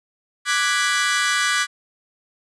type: chord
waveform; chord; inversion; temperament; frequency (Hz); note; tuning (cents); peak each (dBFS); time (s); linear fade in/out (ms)
sawtooth; G# half-diminished seventh; second; equal; 1174.7 / 1480 / 1661.2 / 1975.5; D6 / F#6 / G#6 / B6; 0 / 0 / 0 / 0; -20; 0.45-1.67; 50
effects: resampled to 22050 Hz